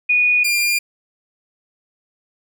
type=tone pair in turn; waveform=sine / sawtooth; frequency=2463 / 2401 Hz; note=D#7 / D7; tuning=-18 / +38 cents; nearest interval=unison; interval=44 cents; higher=first; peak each=-12 dBFS; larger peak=neither; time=0.09-0.44 / 0.44-0.79 s; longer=neither; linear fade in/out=10 ms; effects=none